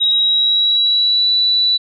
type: tone with pitch glide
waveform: sine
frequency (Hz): 3821 to 3956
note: A#7 to B7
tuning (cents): +42 to +2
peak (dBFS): -11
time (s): 0-1.78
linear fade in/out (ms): 20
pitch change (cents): +60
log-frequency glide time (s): 0.12-1.29
effects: none